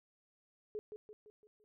sine tone with echo, 424.1 Hz, G#4, 36 cents sharp, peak -38 dBFS, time 0.75-0.79 s, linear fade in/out 0 ms, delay 170 ms, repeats 5, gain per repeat -6 dB, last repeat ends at 1.64 s, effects none

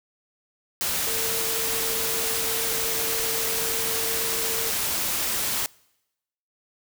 sine tone in noise, 452 Hz, A4, 47 cents sharp, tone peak -33 dBFS, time 1.07-4.7 s, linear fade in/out 0 ms, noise white, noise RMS -26 dBFS, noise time 0.81-5.66 s, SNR -10 dB, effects noise-tail reverb RT60 0.9 s tail -25 dB re dry

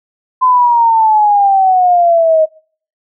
sine exponential sweep, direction down, 1027 to 624 Hz, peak -6 dBFS, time 0.41-2.46 s, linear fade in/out 20 ms, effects noise-tail reverb RT60 0.5 s tail -24 dB re dry

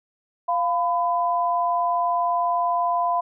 sine tone pair together, 697.6 / 1004 Hz, F5 / B5, -2 / +28 cents, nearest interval tritone, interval 630 cents, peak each -22 dBFS, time 0.48-3.21 s, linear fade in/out 10 ms, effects none

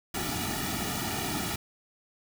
pink noise with comb filter, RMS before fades -32 dBFS, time 0.14-1.56 s, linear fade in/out 5 ms, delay 1.9 ms, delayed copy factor -0.95, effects none

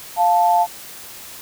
sine tone pair together, 700 / 878.6 Hz, F5 / A5, +4 / -3 cents, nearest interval major third, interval 393 cents, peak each -15 dBFS, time 0.16-0.67 s, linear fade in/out 50 ms, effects white hiss -37 dBFS RMS until 1.41 s

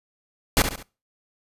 pink noise with echo, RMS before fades -17 dBFS, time 0.57-0.62 s, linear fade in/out 0 ms, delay 69 ms, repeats 3, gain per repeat -8 dB, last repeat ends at 0.827 s, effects noise-tail reverb RT60 0.3 s tail -21 dB re dry + resampled to 32000 Hz

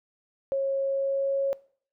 sine tone with pitch glide, 545 to 549.1 Hz, C#5 to C#5, -29 to -17 cents, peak -23 dBFS, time 0.52-1.53 s, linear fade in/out 0 ms, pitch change +12 cents, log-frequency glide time 0.79-1.35 s, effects noise-tail reverb RT60 0.5 s tail -21 dB re dry

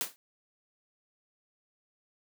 white noise with exponential decay, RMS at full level -28 dBFS, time 0.01-0.16 s, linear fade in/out 0 ms, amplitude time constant 32 ms, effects high-pass 200 Hz 12 dB/octave

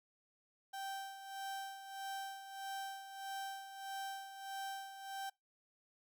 35% pulse tone with tremolo, 781 Hz, G5, 7 cents flat, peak -39 dBFS, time 0.73-5.3 s, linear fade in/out 10 ms, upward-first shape sine, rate 1.6 Hz, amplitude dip 65%, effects noise-tail reverb RT60 0.2 s tail -24 dB re dry

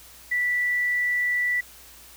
sine tone, 1965 Hz, B6, 9 cents flat, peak -21 dBFS, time 0.31-1.61 s, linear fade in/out 10 ms, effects added 60 Hz sine -56 dBFS peak until 2.16 s + white hiss -48 dBFS RMS until 2.16 s

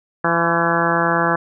harmonic tone with a mistuned harmonic, 168.9 Hz, E3, 42 cents sharp, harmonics 1 / 2 / 3 / 4 / 5 / 6 / 7 / 8 / 9 / 10, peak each -24 / -24 / -24 / -24 / -24 / -24 / -24 / -24 / -24 / -24 dBFS, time 0.24-1.36 s, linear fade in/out 5 ms, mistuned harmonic 7, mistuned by -39 cents, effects none

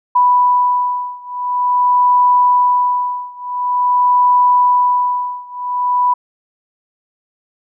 sine beating tone pair, 987.8 / 988.27 Hz, B5 / B5, 0 / +1 cents, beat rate 0.47 Hz, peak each -13 / -14 dBFS, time 0.15-6.14 s, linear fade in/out 10 ms, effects none

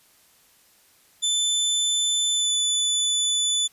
25% pulse tone with pitch glide, 3520 to 3488 Hz, A7 to A7, 0 to -16 cents, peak -16 dBFS, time 1.22-3.68 s, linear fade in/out 20 ms, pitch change -16 cents, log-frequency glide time 2.33-2.52 s, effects white hiss -58 dBFS RMS until 3.72 s + resampled to 32000 Hz

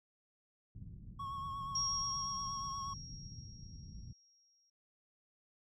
white low-pass noise, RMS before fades -50 dBFS, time 0.75-4.13 s, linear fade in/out 5 ms, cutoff 160 Hz, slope 24 dB/octave
triangle tone with vibrato, 1100 Hz, C#6, 14 cents flat, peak -38 dBFS, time 1.19-2.94 s, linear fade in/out 10 ms, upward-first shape triangle, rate 8.4 Hz, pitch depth 32 cents each way
sine tone with exponential decay, 5600 Hz, F8, 4 cents sharp, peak -32 dBFS, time 1.75-4.7 s, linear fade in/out 5 ms, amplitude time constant 640 ms
effects none

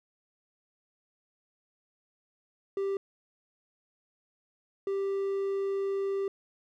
triangle tone bursts at uneven times, 392.8 Hz, G4, 4 cents sharp, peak -26 dBFS, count 2, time 2.77-2.97 / 4.87-6.28 s, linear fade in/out 2 ms, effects none

